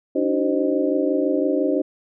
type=tone cluster; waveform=sine; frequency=288.2 / 314.1 / 377.8 / 524 / 616 Hz; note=D4 / D#4 / F#4 / C5 / D#5; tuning=-33 / +16 / +36 / +2 / -17 cents; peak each=-22 / -25 / -24 / -24 / -27 dBFS; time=0.15-1.82 s; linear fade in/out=10 ms; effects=none